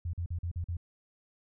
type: tone bursts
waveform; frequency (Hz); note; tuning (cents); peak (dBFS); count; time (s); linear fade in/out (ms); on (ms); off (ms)
sine; 86; F2; -26; -31; 6; 0.05-0.769; 5; 84; 43
effects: none